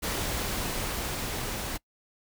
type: noise with level ramp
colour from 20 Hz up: pink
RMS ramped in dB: -30 to -34 dBFS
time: 0.02-1.78 s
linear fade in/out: 20 ms
effects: noise-tail reverb RT60 0.1 s tail -24 dB re dry